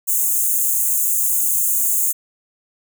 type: high-pass noise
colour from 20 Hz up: white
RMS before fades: -18 dBFS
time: 0.07-2.13 s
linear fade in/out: 20 ms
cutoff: 6500 Hz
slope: 96 dB/octave
effects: none